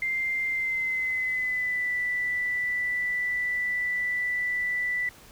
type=tone with pitch glide; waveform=sine; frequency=2093 to 1976.7 Hz; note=C7 to B6; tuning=0 to +1 cents; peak=-25 dBFS; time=0.02-5.09 s; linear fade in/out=2 ms; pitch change=-99 cents; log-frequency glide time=0.48-1.92 s; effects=pink hiss -51 dBFS RMS until 5.31 s